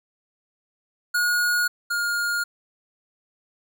square tone pair in turn, 1444 / 1420 Hz, F#6 / F6, -43 / +28 cents, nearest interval unison, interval 29 cents, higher first, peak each -20 / -23 dBFS, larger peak first, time 1.14-1.68 / 1.9-2.44 s, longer neither, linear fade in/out 10 ms, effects none

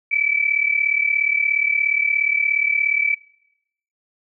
sine tone pair together, 2287 / 2324 Hz, D7 / D7, -47 / -19 cents, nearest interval unison, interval 28 cents, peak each -19 dBFS, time 0.11-3.15 s, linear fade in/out 10 ms, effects noise-tail reverb RT60 0.8 s tail -23 dB re dry

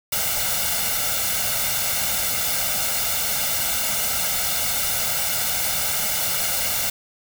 white noise with comb filter, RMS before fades -23 dBFS, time 0.12-6.9 s, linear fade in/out 5 ms, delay 1.4 ms, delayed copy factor +0.75, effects none

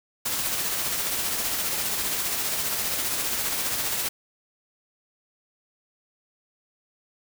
white noise with tremolo, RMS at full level -26 dBFS, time 0.25-4.09 s, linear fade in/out 10 ms, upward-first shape sine, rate 15 Hz, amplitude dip 30%, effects none

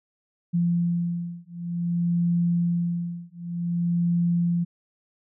sine beating tone pair, 172 / 172.54 Hz, F3 / F3, -26 / -21 cents, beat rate 0.54 Hz, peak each -25 dBFS, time 0.53-4.65 s, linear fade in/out 20 ms, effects none

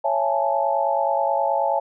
sine chord, A major seventh, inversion first, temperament equal with one note detuned, 554.4 / 670 / 830.6 / 880 Hz, C#5 / E5 / G#5 / A5, 0 / +28 / 0 / 0 cents, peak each -24 dBFS, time 0.04-1.8 s, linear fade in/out 10 ms, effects none

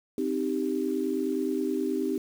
sine chord, C minor, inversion none, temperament equal, 261.6 / 311.1 / 392 Hz, C4 / Eb4 / G4, 0 / 0 / 0 cents, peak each -30 dBFS, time 0.18-2.18 s, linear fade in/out 2 ms, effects 8-bit

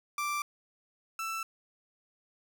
30% pulse tone pair in turn, 1175 / 1327.7 Hz, D6 / E6, +1 / +12 cents, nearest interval major second, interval 211 cents, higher second, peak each -28 / -31 dBFS, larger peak first, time 0.18-0.42 / 1.19-1.43 s, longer neither, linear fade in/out 2 ms, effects none

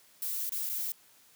violet noise with dropouts, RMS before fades -34 dBFS, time 0.22-0.92 s, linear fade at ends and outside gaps 2 ms, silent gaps 0.494-0.52 / 0.692-0.696 s, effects white hiss -61 dBFS RMS until 1.35 s + high-pass 80 Hz 12 dB/octave

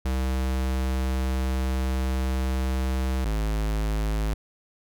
square tone pair in turn, 65 / 53.2 Hz, C2 / G#1, -11 / +42 cents, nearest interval minor third, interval 347 cents, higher first, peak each -24 dBFS, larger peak neither, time 0.05-3.25 / 3.25-4.34 s, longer first, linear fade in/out 5 ms, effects none

